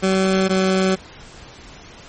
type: tone pair in turn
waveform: 20% pulse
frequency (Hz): 190.1 / 188.9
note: F#3 / F#3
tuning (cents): +47 / +36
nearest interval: unison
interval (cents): 11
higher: first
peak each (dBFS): -10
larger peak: neither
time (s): 0.02-0.49 / 0.49-0.96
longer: neither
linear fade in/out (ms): 20
effects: pink hiss -41 dBFS RMS until 2.08 s + MP3 32 kbps